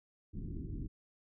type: low-pass noise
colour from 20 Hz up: pink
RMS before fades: -41 dBFS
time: 0.33-0.88 s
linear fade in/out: 20 ms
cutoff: 340 Hz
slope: 48 dB/octave
effects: none